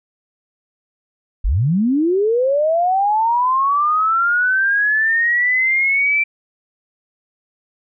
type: linear sweep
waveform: sine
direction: up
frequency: 33.75 to 2349 Hz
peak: -13 dBFS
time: 1.44-6.24 s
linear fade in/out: 10 ms
effects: none